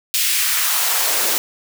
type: noise with high-pass filter sweep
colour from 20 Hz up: white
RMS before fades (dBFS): -18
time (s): 0.14-1.38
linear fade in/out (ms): 0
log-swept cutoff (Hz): 2900 to 320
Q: 1.3
effects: none